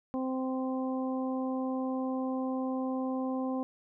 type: harmonic tone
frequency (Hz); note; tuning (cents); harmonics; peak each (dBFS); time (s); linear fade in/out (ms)
260.1; C4; -10; 1 / 2 / 3 / 4; -31 / -37 / -41 / -43; 0.14-3.63; 0
effects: none